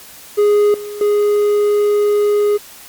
triangle tone with level steps, 414.4 Hz, G#4, 4 cents flat, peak -7 / -23 / -9 dBFS, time 0.37-2.58 s, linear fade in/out 20 ms, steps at 0.74 / 1.01 s, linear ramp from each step 2 ms, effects white hiss -38 dBFS RMS until 2.88 s + Opus 48 kbps

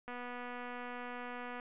click train, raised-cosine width 0.5 ms, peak -30 dBFS, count 373, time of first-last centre 0.08-1.598 s, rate 245 Hz, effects resampled to 8000 Hz

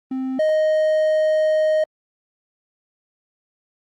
triangle tone pair in turn, 261.6 / 622.2 Hz, C4 / D#5, 0 / 0 cents, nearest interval octave + minor third, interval 1500 cents, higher second, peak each -20 / -13 dBFS, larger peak second, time 0.11-0.39 / 0.39-1.84 s, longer second, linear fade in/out 5 ms, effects Opus 24 kbps

